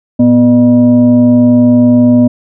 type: tone with frequency modulation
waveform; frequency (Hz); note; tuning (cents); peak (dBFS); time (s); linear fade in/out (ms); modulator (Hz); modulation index
sine; 245.7; B3; -9; -3; 0.19-2.28; 10; 359; 0.54
effects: none